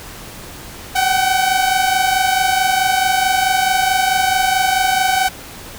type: tone pair together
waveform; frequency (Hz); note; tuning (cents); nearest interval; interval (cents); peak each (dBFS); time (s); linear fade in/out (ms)
sawtooth; 747.4 / 772; F#5 / G5; +17 / -27; minor second; 56; -12 / -13; 0.95-5.29; 10
effects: pink hiss -34 dBFS RMS until 5.78 s